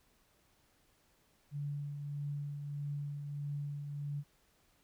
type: tone with tremolo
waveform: sine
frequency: 144.3 Hz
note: D3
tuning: 30 cents flat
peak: -35 dBFS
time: 1.51-4.24 s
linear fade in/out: 50 ms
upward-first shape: triangle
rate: 1.6 Hz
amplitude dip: 45%
effects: pink hiss -71 dBFS RMS until 4.83 s